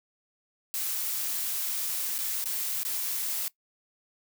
blue noise with dropouts, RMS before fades -31 dBFS, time 0.74-3.48 s, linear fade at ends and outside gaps 0 ms, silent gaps 2.182-2.188 / 2.441-2.457 / 2.832-2.85 s, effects noise-tail reverb RT60 0.1 s tail -20 dB re dry

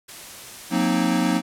white noise, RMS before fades -39 dBFS, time 0.08-0.74 s, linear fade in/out 10 ms
square chord, C half-diminished seventh, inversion second, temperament equal with one note detuned, 180.56 / 233.1 / 261.6 / 311.1 Hz, Gb3 / Bb3 / C4 / Eb4, -42 / 0 / 0 / 0 cents, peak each -25 dBFS, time 0.7-1.42 s, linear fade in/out 50 ms
effects low-pass 12000 Hz 12 dB/octave

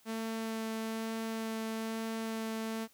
sawtooth tone with vibrato, 223.2 Hz, A3, 25 cents sharp, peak -31 dBFS, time 0.05-2.88 s, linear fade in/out 50 ms, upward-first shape sine, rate 1.1 Hz, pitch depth 8 cents each way, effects white hiss -65 dBFS RMS until 2.93 s

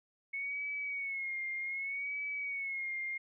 sine tone with vibrato, 2200 Hz, C#7, 14 cents flat, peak -35 dBFS, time 0.33-3.18 s, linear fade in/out 10 ms, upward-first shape sine, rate 0.65 Hz, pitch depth 69 cents each way, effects none

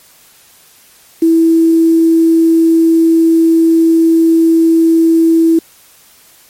sine tone with quantisation, 328.2 Hz, E4, 8 cents flat, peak -5 dBFS, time 1.22-5.59 s, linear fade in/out 5 ms, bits 5, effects white hiss -44 dBFS RMS until 6.49 s + MP3 64 kbps

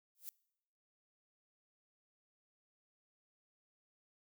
violet noise with exponential growth, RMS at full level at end -42 dBFS, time 0.15-0.29 s, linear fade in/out 0 ms, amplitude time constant 29 ms, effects noise-tail reverb RT60 0.8 s tail -24 dB re dry

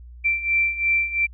sine beating tone pair, 2346 / 2348.9 Hz, D7 / D7, -2 / 0 cents, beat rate 2.9 Hz, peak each -24 / -20 dBFS, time 0.24-1.27 s, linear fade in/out 20 ms, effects added 60 Hz sine -39 dBFS peak until 1.33 s

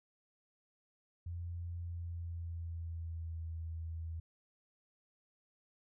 sine tone with pitch glide, 86.1 to 81.83 Hz, F2 to E2, -24 to -12 cents, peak -39 dBFS, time 1.26-4.2 s, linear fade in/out 5 ms, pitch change -88 cents, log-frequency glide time 1.8-3.44 s, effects none

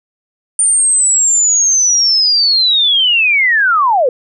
sine linear sweep, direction down, 9090 to 467.5 Hz, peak -8 dBFS, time 0.59-4.09 s, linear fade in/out 2 ms, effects none

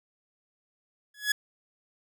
sawtooth tone with exponential growth, 1688 Hz, G#6, 28 cents sharp, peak -16 dBFS, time 1.14-1.32 s, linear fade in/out 5 ms, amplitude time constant 39 ms, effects none

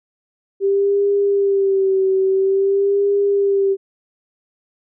sine tone with vibrato, 392 Hz, G4, in tune, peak -13 dBFS, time 0.6-3.77 s, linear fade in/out 50 ms, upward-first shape sine, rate 0.49 Hz, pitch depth 46 cents each way, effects none

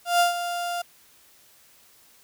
35% pulse tone with ADSR envelope, 698.5 Hz, F5, in tune, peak -14 dBFS, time 0.05-0.82 s, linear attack 150 ms, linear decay 130 ms, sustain -11 dB, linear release 7 ms, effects white hiss -56 dBFS RMS until 2.23 s

